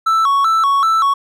triangle tone with vibrato, 1213 Hz, D#6, 44 cents flat, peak -9 dBFS, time 0.06-1.14 s, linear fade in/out 10 ms, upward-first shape square, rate 2.6 Hz, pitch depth 150 cents each way, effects none

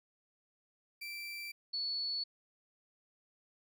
30% pulse / sine tone pair in turn, 2343 / 4423 Hz, D7 / C#8, -5 / -5 cents, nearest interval major seventh, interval 1100 cents, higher second, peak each -39 / -34 dBFS, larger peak second, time 1.01-1.52 / 1.73-2.24 s, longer neither, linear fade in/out 10 ms, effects none

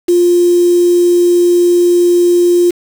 sine tone with quantisation, 350.6 Hz, F4, 7 cents sharp, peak -6 dBFS, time 0.08-2.71 s, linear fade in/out 10 ms, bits 4, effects none

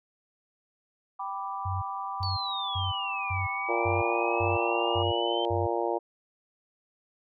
sine chord, G major, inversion none, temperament equal, 784 / 987.8 / 1174.7 Hz, G5 / B5 / D6, 0 / 0 / 0 cents, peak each -36 dBFS, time 1.19-5.03 s, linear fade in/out 10 ms
sine tone bursts, 94 Hz, F#2, 28 cents sharp, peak -29 dBFS, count 8, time 1.65-5.67 s, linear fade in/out 10 ms, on 170 ms, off 380 ms
sine exponential two-way sweep, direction down then up, 4535 to 2182 to 3116 Hz, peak -32 dBFS, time 2.23-5.45 s, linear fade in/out 0 ms, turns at 3.45 s
harmonic tone, 116.54 Hz, A#2, in tune, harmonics 3 / 4 / 5 / 6 / 7 / 8, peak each -31 / -32 / -33 / -34 / -34 / -35 dBFS, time 3.68-5.99 s, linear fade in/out 20 ms
effects none

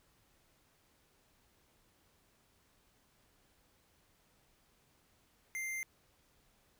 square tone, 2093 Hz, C7, in tune, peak -38 dBFS, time 5.55-5.83 s, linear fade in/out 0 ms, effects pink hiss -71 dBFS RMS until 6.79 s

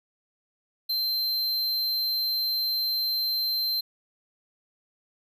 square tone, 4120 Hz, C8, 28 cents flat, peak -25 dBFS, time 0.89-3.81 s, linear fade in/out 10 ms, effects none

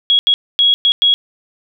sine tone bursts at uneven times, 3322 Hz, G#7, in tune, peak -8 dBFS, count 5, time 0.1-0.19 / 0.27-0.34 / 0.59-0.74 / 0.85-0.92 / 1.02-1.14 s, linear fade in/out 0 ms, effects none

